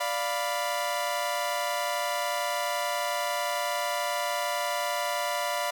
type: chord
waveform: sawtooth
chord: B diminished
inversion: first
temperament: equal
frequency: 587.3 / 698.5 / 987.8 Hz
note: D5 / F5 / B5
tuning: 0 / 0 / 0 cents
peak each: -28 dBFS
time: 0-5.71 s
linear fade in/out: 10 ms
effects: none